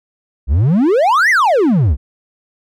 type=exponential two-way sweep; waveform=triangle; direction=up then down; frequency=58.4 to 2093 to 58.4 Hz; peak=-7 dBFS; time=0.47-1.97 s; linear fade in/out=50 ms; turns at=1.3 s; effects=none